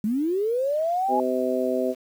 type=linear sweep; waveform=sine; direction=up; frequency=200 to 850 Hz; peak=-21 dBFS; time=0.04-1.2 s; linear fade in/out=2 ms
type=harmonic tone; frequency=128 Hz; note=C3; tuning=38 cents flat; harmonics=2 / 3 / 4 / 5; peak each=-27 / -27 / -27 / -27 dBFS; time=1.08-1.95 s; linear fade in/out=50 ms
effects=8-bit